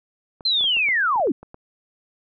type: clicks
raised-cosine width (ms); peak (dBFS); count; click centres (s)
1; -26; 10; 0.408 / 0.61 / 0.642 / 0.768 / 0.887 / 1.159 / 1.199 / 1.272 / 1.43 / 1.544
type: linear sweep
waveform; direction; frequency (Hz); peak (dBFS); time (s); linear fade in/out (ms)
sine; down; 4186 to 223; -17; 0.45-1.32; 5
effects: none